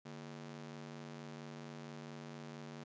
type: ring-modulated tone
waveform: sawtooth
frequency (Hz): 190.4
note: F#3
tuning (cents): +50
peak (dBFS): -40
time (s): 0.05-2.84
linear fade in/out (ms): 10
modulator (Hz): 42.2
effects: resampled to 16000 Hz